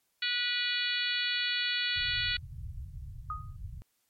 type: harmonic tone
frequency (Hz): 488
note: B4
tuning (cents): -21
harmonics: 3 / 4 / 5 / 6 / 7 / 8 / 9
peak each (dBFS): -36 / -36 / -36 / -36 / -36 / -36 / -36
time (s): 0.22-2.37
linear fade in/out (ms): 5
type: low-pass noise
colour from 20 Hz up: white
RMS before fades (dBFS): -42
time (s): 1.96-3.82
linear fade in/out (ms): 0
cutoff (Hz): 130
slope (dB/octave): 48
type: tone with exponential decay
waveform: sine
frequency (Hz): 1244.5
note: D#6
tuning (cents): 0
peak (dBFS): -30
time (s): 3.3-3.56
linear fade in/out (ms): 2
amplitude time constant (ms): 55
effects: white hiss -75 dBFS RMS until 4.09 s + MP3 64 kbps